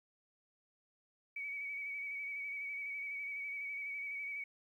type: tone with vibrato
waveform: sine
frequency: 2265 Hz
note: C#7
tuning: 37 cents sharp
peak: -39 dBFS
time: 1.36-4.44 s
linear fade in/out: 5 ms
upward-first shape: square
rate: 12 Hz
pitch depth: 25 cents each way
effects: 12-bit